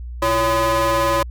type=ring-modulated tone; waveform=35% pulse; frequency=227.7 Hz; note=A#3; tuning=40 cents flat; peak=-11 dBFS; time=0.22-1.23 s; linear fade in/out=5 ms; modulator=789 Hz; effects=added 60 Hz sine -28 dBFS peak until 1.3 s

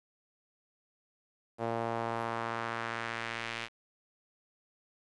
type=tone with band-pass filter sweep; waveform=sawtooth; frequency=115.3 Hz; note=A#2; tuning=19 cents flat; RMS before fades=-36 dBFS; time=1.58-3.69 s; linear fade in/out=50 ms; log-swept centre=630 to 2600 Hz; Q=1.4; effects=resampled to 22050 Hz + 10-bit

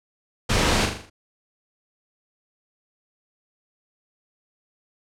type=noise with echo; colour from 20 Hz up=pink; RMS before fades=-21 dBFS; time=0.49-0.86 s; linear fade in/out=10 ms; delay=40 ms; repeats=6; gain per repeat=-5 dB; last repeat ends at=1.1 s; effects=low-pass 7000 Hz 12 dB/octave

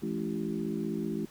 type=harmonic tone with a mistuned harmonic; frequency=55.5 Hz; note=A1; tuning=16 cents sharp; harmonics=3 / 4 / 5 / 6 / 7; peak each=-38 / -34 / -39 / -36 / -39 dBFS; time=0.02-1.26 s; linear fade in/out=10 ms; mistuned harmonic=4; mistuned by=-77 cents; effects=pink hiss -56 dBFS RMS until 1.3 s

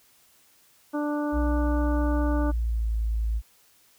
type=harmonic tone; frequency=295.1 Hz; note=D4; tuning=8 cents sharp; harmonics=1 / 2 / 3 / 4 / 5; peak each=-26 / -32 / -36 / -38 / -40 dBFS; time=0.93-2.52 s; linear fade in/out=20 ms
type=tone with pitch glide; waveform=sine; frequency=60.2 to 55.2 Hz; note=B1 to A1; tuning=-44 to +6 cents; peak=-23 dBFS; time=1.32-3.42 s; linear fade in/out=50 ms; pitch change=-150 cents; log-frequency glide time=2.28-2.9 s
effects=white hiss -60 dBFS RMS until 3.98 s

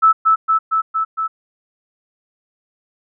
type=tone with echo; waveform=sine; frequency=1310 Hz; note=E6; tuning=11 cents flat; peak=-7 dBFS; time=0.02-0.13 s; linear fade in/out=20 ms; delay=230 ms; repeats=5; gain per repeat=-2 dB; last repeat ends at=1.28 s; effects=none

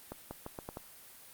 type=accelerating click train; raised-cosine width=1 ms; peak=-26 dBFS; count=6; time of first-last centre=0.12-0.771 s; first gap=190 ms; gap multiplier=0.81; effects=white hiss -54 dBFS RMS until 1.33 s + Opus 32 kbps

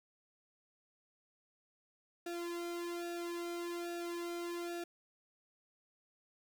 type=tone with flanger; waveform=sawtooth; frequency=344.8 Hz; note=F4; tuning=22 cents flat; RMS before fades=-41 dBFS; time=2.26-4.84 s; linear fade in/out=5 ms; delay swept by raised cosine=0.93 to 1.8 ms; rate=1.2 Hz; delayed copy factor=-1; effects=11-bit

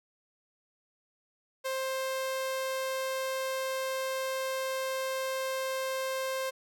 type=tone; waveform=sawtooth; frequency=527 Hz; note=C5; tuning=12 cents sharp; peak=-27 dBFS; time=1.64-6.51 s; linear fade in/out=20 ms; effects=none

